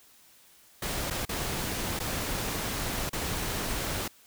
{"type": "noise with dropouts", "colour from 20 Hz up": "pink", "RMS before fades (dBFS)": -32, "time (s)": [0.82, 4.08], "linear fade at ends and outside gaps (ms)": 5, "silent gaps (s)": [[1.102, 1.107], [1.253, 1.291], [1.992, 2], [3.095, 3.13]], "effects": ["white hiss -58 dBFS RMS until 4.26 s"]}